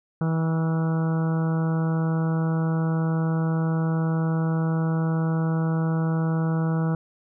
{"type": "harmonic tone with a mistuned harmonic", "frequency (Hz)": 161.9, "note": "E3", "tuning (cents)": -31, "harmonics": [1, 2, 3, 4, 5, 6, 7, 8, 9], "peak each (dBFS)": [-21, -33, -34, -39, -39, -42, -42, -40, -42], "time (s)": [0.21, 6.95], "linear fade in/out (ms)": 2, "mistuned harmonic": 8, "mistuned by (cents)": 30, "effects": []}